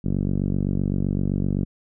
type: tone with low-pass filter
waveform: 5% pulse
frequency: 47.78 Hz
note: G1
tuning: 44 cents flat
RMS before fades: -23 dBFS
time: 0.04-1.65 s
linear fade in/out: 10 ms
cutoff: 200 Hz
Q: 1.3
effects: none